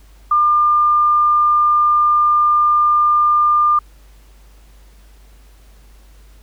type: tone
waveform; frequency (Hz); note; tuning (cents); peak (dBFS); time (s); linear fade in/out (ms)
sine; 1200; D6; +37; -10; 0.31-3.79; 5
effects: added 50 Hz sine -42 dBFS peak until 6.42 s + pink hiss -53 dBFS RMS until 6.42 s